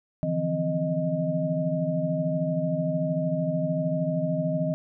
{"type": "tone cluster", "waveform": "sine", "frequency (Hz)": [145.1, 163.8, 177, 260.7, 621], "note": ["D3", "E3", "F3", "C4", "D#5"], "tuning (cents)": [-21, -11, 23, -6, -3], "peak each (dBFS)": [-35, -27, -34, -32, -28], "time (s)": [0.23, 4.74], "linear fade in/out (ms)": 0, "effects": []}